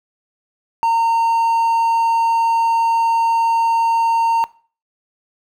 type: tone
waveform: triangle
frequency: 917 Hz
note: A#5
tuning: 29 cents flat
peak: -11 dBFS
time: 0.83-4.44 s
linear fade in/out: 0 ms
effects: noise-tail reverb RT60 0.4 s tail -20 dB re dry